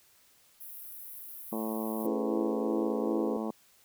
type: high-pass noise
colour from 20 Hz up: pink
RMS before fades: -45 dBFS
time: 0.6-2.07 s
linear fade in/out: 10 ms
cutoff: 11000 Hz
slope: 48 dB/octave
type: harmonic tone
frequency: 110 Hz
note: A2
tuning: in tune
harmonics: 2 / 3 / 4 / 5 / 6 / 7 / 8 / 9 / 10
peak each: -34 / -38 / -40 / -42 / -44 / -45 / -46 / -47 / -48 dBFS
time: 1.52-3.51 s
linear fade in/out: 5 ms
type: chord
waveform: sine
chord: C# minor seventh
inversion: none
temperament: just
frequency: 277.2 / 332.6 / 415.8 / 498.9 Hz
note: C#4 / E4 / G#4 / B4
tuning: 0 / +16 / +2 / +17 cents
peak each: -36 / -34 / -35 / -35 dBFS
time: 2.05-3.37 s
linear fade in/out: 2 ms
effects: white hiss -63 dBFS RMS until 3.84 s